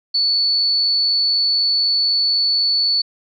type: tone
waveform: sine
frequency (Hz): 4452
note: C#8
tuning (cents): +7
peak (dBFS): -14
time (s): 0.14-3.02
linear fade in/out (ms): 10
effects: none